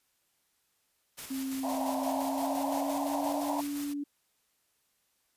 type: noise with tremolo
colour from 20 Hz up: white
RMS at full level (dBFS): -42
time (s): 1.17-3.94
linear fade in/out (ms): 20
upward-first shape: square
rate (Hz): 5.8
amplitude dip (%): 35
type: tone with pitch glide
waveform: sine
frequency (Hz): 266.6 to 287.4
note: C4 to D4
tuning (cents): +33 to -37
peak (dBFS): -32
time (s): 1.3-4.04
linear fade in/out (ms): 10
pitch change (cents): +130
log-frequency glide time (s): 1.97-3.45
type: band-pass noise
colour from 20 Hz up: pink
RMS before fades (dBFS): -34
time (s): 1.63-3.61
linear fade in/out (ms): 5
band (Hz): 570 to 1000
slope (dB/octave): 96
effects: white hiss -74 dBFS RMS until 5.36 s + resampled to 32000 Hz